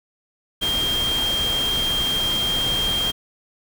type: tone in noise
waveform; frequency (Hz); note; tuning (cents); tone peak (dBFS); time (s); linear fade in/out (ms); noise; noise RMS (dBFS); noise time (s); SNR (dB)
sine; 3200; G7; +35; -20; 0.61-3.12; 20; pink; -28; 0.61-3.12; +5
effects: none